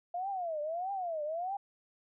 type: tone with vibrato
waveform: sine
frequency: 687 Hz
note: F5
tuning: 29 cents flat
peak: -33 dBFS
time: 0.14-1.57 s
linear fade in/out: 5 ms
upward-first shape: triangle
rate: 1.6 Hz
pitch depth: 280 cents each way
effects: none